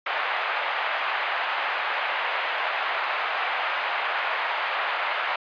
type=band-pass noise; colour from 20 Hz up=pink; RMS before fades=-27 dBFS; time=0.06-5.36 s; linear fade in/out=5 ms; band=710 to 2800 Hz; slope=24 dB/octave; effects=resampled to 11025 Hz